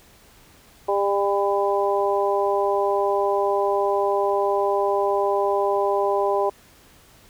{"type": "harmonic tone", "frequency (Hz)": 200, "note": "G3", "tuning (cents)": 35, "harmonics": [2, 3, 4, 5], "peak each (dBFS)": [-22, -24, -25, -26], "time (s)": [0.88, 6.5], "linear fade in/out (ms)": 10, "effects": ["pink hiss -52 dBFS RMS until 7.29 s"]}